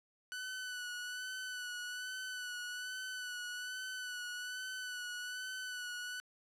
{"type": "tone with vibrato", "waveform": "sawtooth", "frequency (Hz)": 1489, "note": "F#6", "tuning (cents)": 11, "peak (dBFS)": -37, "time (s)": [0.32, 6.2], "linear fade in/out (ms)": 0, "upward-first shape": "sine", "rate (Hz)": 1.2, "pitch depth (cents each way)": 32, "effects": ["low-pass 11000 Hz 12 dB/octave"]}